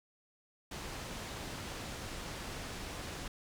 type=low-pass noise; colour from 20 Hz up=pink; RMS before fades=-43 dBFS; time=0.71-3.28 s; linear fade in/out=5 ms; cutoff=8000 Hz; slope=12 dB/octave; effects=none